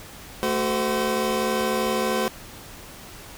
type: tone cluster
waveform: 25% pulse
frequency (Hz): 220.1 / 375.4 / 513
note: A3 / F#4 / C5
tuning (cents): +1 / +25 / -34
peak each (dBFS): -23 / -23 / -22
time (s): 0.43-2.28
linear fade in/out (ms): 0
effects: pink hiss -42 dBFS RMS until 3.37 s